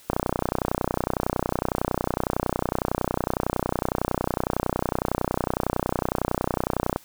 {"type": "click train", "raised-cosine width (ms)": 1, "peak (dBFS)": -8, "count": 213, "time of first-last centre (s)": [0.1, 6.961], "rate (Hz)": 30.9, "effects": ["white hiss -52 dBFS RMS until 7.04 s"]}